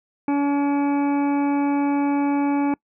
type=harmonic tone with a mistuned harmonic; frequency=284.6 Hz; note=C#4; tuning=46 cents sharp; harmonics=1 / 2 / 3 / 4 / 5 / 6 / 8 / 9; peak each=-18 / -33 / -27 / -37 / -41 / -43 / -38 / -46 dBFS; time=0.28-2.74 s; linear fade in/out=2 ms; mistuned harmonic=6; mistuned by=-16 cents; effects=noise-tail reverb RT60 0.1 s tail -25 dB re dry